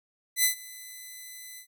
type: tone with ADSR envelope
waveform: 5% pulse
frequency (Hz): 2011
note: B6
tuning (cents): +31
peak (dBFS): -9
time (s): 0.36-1.67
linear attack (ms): 77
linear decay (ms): 110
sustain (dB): -23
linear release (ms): 88
effects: none